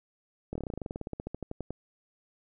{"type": "slowing click train", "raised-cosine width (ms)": 2, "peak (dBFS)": -22, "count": 23, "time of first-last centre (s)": [0.53, 1.706], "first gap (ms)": 24, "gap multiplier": 1.07, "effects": []}